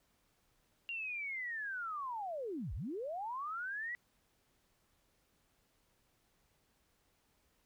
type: linear two-way sweep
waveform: sine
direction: down then up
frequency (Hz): 2794 to 40.78 to 1978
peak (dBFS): -38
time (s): 0.89-3.95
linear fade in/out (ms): 0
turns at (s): 2.74
effects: pink hiss -75 dBFS RMS until 7.65 s